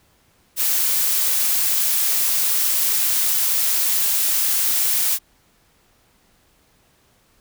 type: noise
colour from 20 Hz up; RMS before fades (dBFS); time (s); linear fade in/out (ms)
blue; -19; 0.56-5.19; 50
effects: pink hiss -59 dBFS RMS until 7.4 s